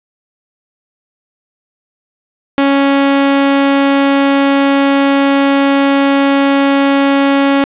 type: tone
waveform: sawtooth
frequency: 277.3 Hz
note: C#4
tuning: 1 cent sharp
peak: -4 dBFS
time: 2.58-7.64 s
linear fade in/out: 0 ms
effects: resampled to 8000 Hz + 7-bit